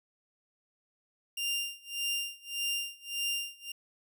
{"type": "tone with tremolo", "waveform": "sawtooth", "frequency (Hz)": 2794, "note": "F7", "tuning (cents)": 0, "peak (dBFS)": -26, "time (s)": [1.37, 3.72], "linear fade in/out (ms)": 5, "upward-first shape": "sine", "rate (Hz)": 1.7, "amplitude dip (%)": 95, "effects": []}